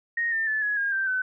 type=tone with pitch steps; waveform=sine; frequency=1864.7 / 1801.2 / 1739.8 / 1680.6 / 1623.3 / 1568 / 1514.6 Hz; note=A#6 / A6 / A6 / G#6 / G#6 / G6 / F#6; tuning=0 / +40 / -20 / +20 / -40 / 0 / +40 cents; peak=-23 dBFS; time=0.17-1.22 s; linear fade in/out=5 ms; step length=150 ms; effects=none